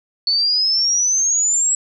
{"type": "exponential sweep", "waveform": "sine", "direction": "up", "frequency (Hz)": [4435, 7780], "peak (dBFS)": -14, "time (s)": [0.27, 1.75], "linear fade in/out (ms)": 2, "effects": []}